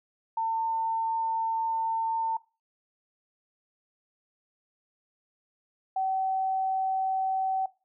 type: tone pair in turn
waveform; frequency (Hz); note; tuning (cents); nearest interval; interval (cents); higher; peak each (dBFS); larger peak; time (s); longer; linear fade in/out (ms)
sine; 901 / 762.8; A5 / G5; +41 / -47; minor third; 288; first; -25; neither; 0.37-2.37 / 5.96-7.66; first; 5
effects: noise-tail reverb RT60 0.3 s tail -20 dB re dry